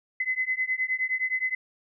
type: beating tone pair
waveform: sine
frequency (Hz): 2029 / 2038.6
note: B6 / C7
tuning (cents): +46 / -46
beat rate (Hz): 9.6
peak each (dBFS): -28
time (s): 0.2-1.55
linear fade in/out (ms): 5
effects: none